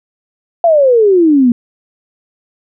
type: exponential sweep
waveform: sine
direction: down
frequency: 698.5 to 232.7 Hz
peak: -5 dBFS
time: 0.64-1.52 s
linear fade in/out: 2 ms
effects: none